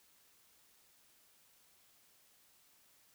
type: silence
effects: white hiss -68 dBFS RMS until 3.14 s